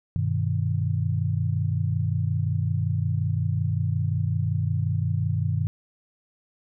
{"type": "chord", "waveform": "sine", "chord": "G augmented", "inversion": "none", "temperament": "equal", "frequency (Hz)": [98, 123.47, 155.56], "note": ["G2", "B2", "D#3"], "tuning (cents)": [0, 0, 0], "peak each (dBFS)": [-25, -27, -27], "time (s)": [0.16, 5.67], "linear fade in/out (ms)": 0, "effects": []}